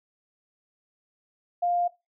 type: tone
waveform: sine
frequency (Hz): 702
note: F5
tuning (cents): +9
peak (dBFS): -22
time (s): 1.62-1.88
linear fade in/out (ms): 10
effects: noise-tail reverb RT60 0.2 s tail -17 dB re dry